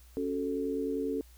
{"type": "chord", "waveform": "sine", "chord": "F# minor", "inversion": "second", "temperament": "equal", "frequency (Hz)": [277.2, 370, 440], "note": ["C#4", "F#4", "A4"], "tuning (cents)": [0, 0, 0], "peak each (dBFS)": [-33, -38, -33], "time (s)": [0.17, 1.21], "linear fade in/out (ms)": 0, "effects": ["added 60 Hz sine -53 dBFS peak until 1.37 s", "white hiss -62 dBFS RMS until 1.37 s"]}